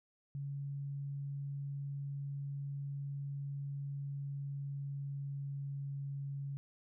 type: tone with pitch glide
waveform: sine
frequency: 140.4 to 139.51 Hz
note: C#3 to C#3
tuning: +22 to +11 cents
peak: -38 dBFS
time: 0.35-6.57 s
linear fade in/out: 0 ms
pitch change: -11 cents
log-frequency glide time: 3.85-6.01 s
effects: none